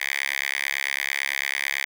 5% pulse tone with high-pass filter, 69 Hz, C#2, 7 cents flat, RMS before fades -27 dBFS, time 0-1.85 s, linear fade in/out 10 ms, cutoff 2000 Hz, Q 3.3, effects none

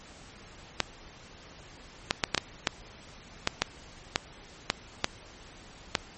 clicks, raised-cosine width 0.2 ms, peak -5 dBFS, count 12, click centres 0.803 / 2.109 / 2.238 / 2.347 / 2.378 / 2.672 / 3.474 / 3.62 / 4.159 / 4.701 / 5.044 / 5.952 s, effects pink hiss -50 dBFS RMS until 6.17 s + MP3 32 kbps

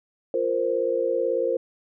sine chord, F suspended fourth, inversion none, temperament just, 349.2 / 465.6 / 523.8 Hz, F4 / Bb4 / C5, 0 / -2 / +2 cents, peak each -29 / -25 / -24 dBFS, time 0.34-1.57 s, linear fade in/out 2 ms, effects none

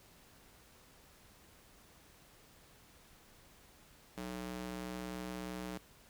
square tone with high-pass filter, 61.5 Hz, B1, 7 cents flat, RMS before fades -43 dBFS, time 4.17-5.78 s, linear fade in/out 5 ms, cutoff 190 Hz, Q 0.91, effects pink hiss -62 dBFS RMS until 6.09 s

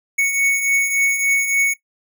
square beating tone pair, 2217 / 2220.5 Hz, C#7 / C#7, 0 / +2 cents, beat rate 3.5 Hz, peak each -24 / -17 dBFS, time 0.18-1.74 s, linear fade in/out 10 ms, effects noise-tail reverb RT60 0.1 s tail -17 dB re dry

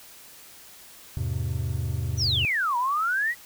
triangle chord, E augmented, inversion none, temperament just, 82.41 / 103.01 / 128.76 Hz, E2 / G#2 / B#2, 0 / -14 / -27 cents, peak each -28 dBFS, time 1.17-2.45 s, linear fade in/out 0 ms
sine exponential two-way sweep, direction down then up, 6190 to 941 to 1995 Hz, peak -22 dBFS, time 2.17-3.35 s, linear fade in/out 50 ms, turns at 2.77 s
effects white hiss -48 dBFS RMS until 3.45 s

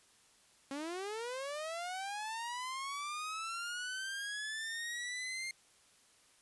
sawtooth linear sweep, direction up, 267.7 to 2123 Hz, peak -35 dBFS, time 0.71-5.51 s, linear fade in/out 2 ms, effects white hiss -66 dBFS RMS until 6.41 s + resampled to 24000 Hz

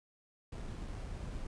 brown noise with sample-and-hold, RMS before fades -42 dBFS, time 0.52-1.47 s, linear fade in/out 5 ms, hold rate 7350 Hz, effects resampled to 22050 Hz

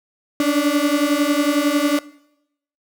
35% pulse beating tone pair, 285.2 / 296.2 Hz, C#4 / D4, +49 / +15 cents, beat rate 11 Hz, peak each -17 dBFS, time 0.4-1.99 s, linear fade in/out 2 ms, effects noise-tail reverb RT60 0.8 s tail -20 dB re dry

